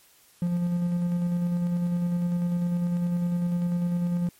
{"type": "tone with tremolo", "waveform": "triangle", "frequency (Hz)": 174.61, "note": "F3", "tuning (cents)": 0, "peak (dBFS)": -20, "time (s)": [0.42, 4.29], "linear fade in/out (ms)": 2, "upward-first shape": "square", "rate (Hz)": 10, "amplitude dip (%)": 25, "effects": ["white hiss -58 dBFS RMS until 4.39 s", "MP3 64 kbps"]}